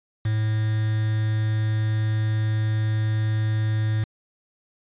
triangle tone with quantisation, 108.8 Hz, A2, 19 cents flat, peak -18 dBFS, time 0.25-4.04 s, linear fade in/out 5 ms, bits 6, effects resampled to 8000 Hz

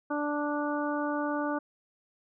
harmonic tone, 293.7 Hz, D4, in tune, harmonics 1 / 2 / 3 / 4 / 5, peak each -31 / -34 / -36 / -37 / -38 dBFS, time 0.1-1.59 s, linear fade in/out 10 ms, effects none

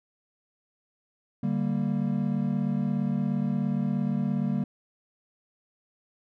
triangle chord, G minor, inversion second, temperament equal, 146.83 / 196 / 233.1 Hz, D3 / G3 / Bb3, 0 / 0 / 0 cents, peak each -28 / -26 / -27 dBFS, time 1.43-4.64 s, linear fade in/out 5 ms, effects none

